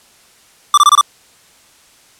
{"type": "tone bursts", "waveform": "square", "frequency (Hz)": 1174.7, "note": "D6", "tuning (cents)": 0, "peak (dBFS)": -5, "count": 5, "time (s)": [0.74, 1.011], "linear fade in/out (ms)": 2, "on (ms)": 35, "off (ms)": 24, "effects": ["white hiss -48 dBFS RMS until 2.19 s", "low-pass 10000 Hz 12 dB/octave"]}